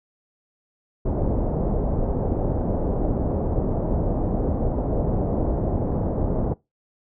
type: low-pass noise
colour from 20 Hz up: pink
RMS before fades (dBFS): -23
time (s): 1.05-6.54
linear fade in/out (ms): 10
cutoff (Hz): 690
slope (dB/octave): 24
effects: noise-tail reverb RT60 0.2 s tail -21 dB re dry